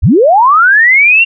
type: linear sweep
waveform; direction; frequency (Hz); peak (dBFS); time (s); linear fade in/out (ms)
sine; up; 41.2 to 2794; -3; 0.02-1.25; 20
effects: none